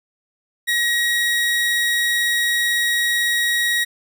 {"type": "tone", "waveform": "30% pulse", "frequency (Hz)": 1898, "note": "A#6", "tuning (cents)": 31, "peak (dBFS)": -14, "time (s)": [0.67, 3.85], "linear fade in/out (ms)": 20, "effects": []}